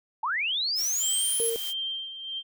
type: linear sweep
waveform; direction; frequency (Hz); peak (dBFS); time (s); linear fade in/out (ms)
sine; up; 830.6 to 10980; -25; 0.23-1.5; 5
type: noise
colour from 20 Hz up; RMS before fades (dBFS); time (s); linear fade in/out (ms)
blue; -36; 0.75-1.74; 50
type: tone with tremolo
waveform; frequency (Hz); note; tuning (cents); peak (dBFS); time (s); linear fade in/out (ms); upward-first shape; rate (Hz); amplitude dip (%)
sine; 3156; G7; +11; -28; 0.99-2.43; 50; sine; 1.5; 65
type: tone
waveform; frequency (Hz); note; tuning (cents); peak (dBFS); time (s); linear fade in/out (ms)
sine; 459; A#4; -27; -27; 1.4-1.56; 0
effects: none